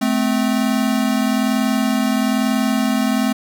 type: tone pair together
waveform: square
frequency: 217.1 / 258.2 Hz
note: A3 / C4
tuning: -23 / -23 cents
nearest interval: minor third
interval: 300 cents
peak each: -19 dBFS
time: 0.01-3.33 s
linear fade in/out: 10 ms
effects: none